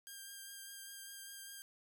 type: tone with vibrato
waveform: 5% pulse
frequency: 1600 Hz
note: G6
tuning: 35 cents sharp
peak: -38 dBFS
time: 0.07-1.62 s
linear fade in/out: 0 ms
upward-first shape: triangle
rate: 5 Hz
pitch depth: 17 cents each way
effects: none